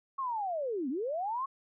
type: linear two-way sweep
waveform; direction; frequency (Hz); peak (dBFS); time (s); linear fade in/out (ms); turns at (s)
sine; down then up; 1108.7 to 241.1 to 1108.7; -31; 0.18-1.46; 10; 0.89
effects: none